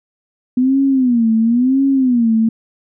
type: tone with vibrato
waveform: sine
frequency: 246.9 Hz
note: B3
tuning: in tune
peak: -10 dBFS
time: 0.57-2.49 s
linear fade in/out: 5 ms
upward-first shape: sine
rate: 0.97 Hz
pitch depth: 180 cents each way
effects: none